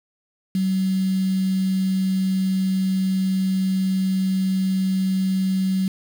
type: tone with quantisation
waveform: sine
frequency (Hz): 189.3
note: F#3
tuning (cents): +40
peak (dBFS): -18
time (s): 0.55-5.88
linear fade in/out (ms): 2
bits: 6
effects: none